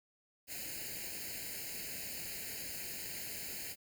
white noise with comb filter, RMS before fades -43 dBFS, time 0.47-3.76 s, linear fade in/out 50 ms, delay 0.43 ms, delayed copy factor +1, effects none

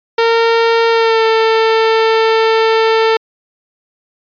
sawtooth tone with pitch glide, 458.6 to 446.6 Hz, A#4 to A4, -28 to +26 cents, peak -5 dBFS, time 0.18-3.17 s, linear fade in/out 5 ms, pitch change -46 cents, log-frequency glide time 0.89-1.25 s, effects resampled to 11025 Hz

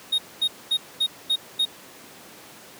triangle tone bursts, 3729 Hz, A#7, in tune, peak -17 dBFS, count 6, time 0.12-1.654 s, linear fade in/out 10 ms, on 64 ms, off 230 ms, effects pink hiss -45 dBFS RMS until 2.79 s + high-pass 200 Hz 12 dB/octave

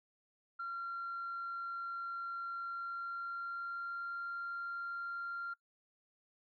sine tone with pitch glide, 1375 to 1386.2 Hz, F6 to F6, -27 to -13 cents, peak -37 dBFS, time 0.59-5.54 s, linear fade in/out 10 ms, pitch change +14 cents, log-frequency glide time 2.52-4.21 s, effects noise-tail reverb RT60 0.1 s tail -23 dB re dry + tanh soft clip ceiling -35 dBFS

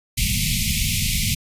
pink band-stop noise, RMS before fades -21 dBFS, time 0.17-1.35 s, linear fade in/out 10 ms, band 230 to 2100 Hz, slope 96 dB/octave, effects resampled to 32000 Hz

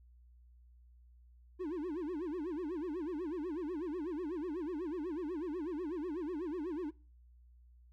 triangle tone with vibrato, 328.8 Hz, E4, 4 cents flat, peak -34 dBFS, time 1.59-6.91 s, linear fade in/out 20 ms, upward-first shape sine, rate 8.1 Hz, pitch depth 230 cents each way, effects noise-tail reverb RT60 0.4 s tail -24 dB re dry + added 60 Hz sine -58 dBFS peak until 7.92 s

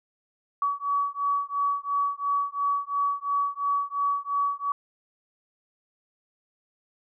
sine beating tone pair, 1134 / 1136.9 Hz, C#6 / C#6, +39 / +43 cents, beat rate 2.9 Hz, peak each -27 dBFS, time 0.62-4.72 s, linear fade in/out 2 ms, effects none

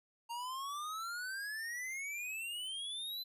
square exponential sweep, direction up, 924 to 4070 Hz, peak -40 dBFS, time 0.29-3.24 s, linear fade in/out 20 ms, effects resampled to 32000 Hz

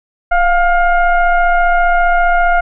sine tone with frequency modulation, 698.5 Hz, F5, in tune, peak -8 dBFS, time 0.31-2.61 s, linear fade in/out 10 ms, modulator 716 Hz, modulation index 1.1, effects none

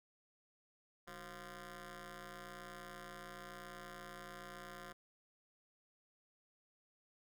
10% pulse ring-modulated tone, 168.7 Hz, E3, 40 cents sharp, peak -38 dBFS, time 1.07-4.93 s, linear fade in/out 10 ms, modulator 874 Hz, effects none

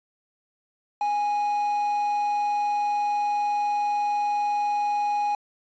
triangle tone with quantisation, 827 Hz, G#5, 8 cents flat, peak -20 dBFS, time 1.01-5.35 s, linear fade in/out 2 ms, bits 8, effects resampled to 16000 Hz

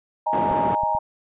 sine chord, D# suspended fourth, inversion none, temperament just, 622.3 / 829.7 / 933.4 Hz, D#5 / G#5 / A#5, 0 / -2 / +2 cents, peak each -28 / -24 / -22 dBFS, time 0.26-0.99 s, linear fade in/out 10 ms
white band-pass noise, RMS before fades -27 dBFS, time 0.33-0.75 s, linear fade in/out 0 ms, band 110 to 580 Hz, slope 12 dB/octave
clicks, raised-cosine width 5 ms, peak -23 dBFS, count 3, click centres 0.513 / 0.835 / 0.95 s
effects resampled to 8000 Hz

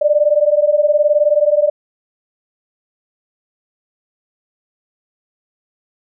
sine beating tone pair, 585 / 604 Hz, D5 / D5, -7 / +48 cents, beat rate 19 Hz, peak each -13 dBFS, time 0.01-1.7 s, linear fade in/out 10 ms, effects none

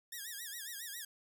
5% pulse tone with vibrato, 1762 Hz, A6, 2 cents sharp, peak -32 dBFS, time 0.12-1.05 s, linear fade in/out 5 ms, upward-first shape sine, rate 7.3 Hz, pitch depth 160 cents each way, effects none

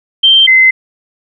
sine tone pair in turn, 3141 / 2057 Hz, G7 / C7, +3 / -30 cents, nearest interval perfect fifth, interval 733 cents, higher first, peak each -3 dBFS, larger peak neither, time 0.23-0.47 / 0.47-0.71 s, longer neither, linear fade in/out 10 ms, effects none

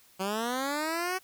10% pulse linear sweep, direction up, 185 to 378.8 Hz, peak -21 dBFS, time 0.19-1.19 s, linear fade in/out 20 ms, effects white hiss -60 dBFS RMS until 1.23 s

